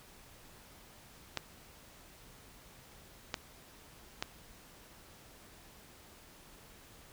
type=clicks; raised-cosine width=0.2 ms; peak=-16 dBFS; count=3; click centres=1.373 / 3.342 / 4.225 s; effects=pink hiss -57 dBFS RMS until 7.12 s